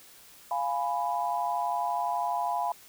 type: chord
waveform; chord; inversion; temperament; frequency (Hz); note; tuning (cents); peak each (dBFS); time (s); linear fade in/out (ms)
sine; F diminished; none; equal with one note detuned; 698.5 / 830.6 / 990.6; F5 / Ab5 / Cb6; 0 / 0 / +5; -31; 0.51-2.72; 2
effects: white hiss -53 dBFS RMS until 2.88 s